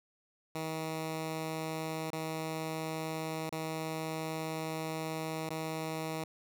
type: tone with dropouts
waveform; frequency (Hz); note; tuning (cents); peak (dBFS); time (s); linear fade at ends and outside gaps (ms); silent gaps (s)
10% pulse; 159.2; D#3; +40; -27; 0.55-6.24; 2; 2.103-2.13 / 3.494-3.525 / 5.492-5.505
effects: none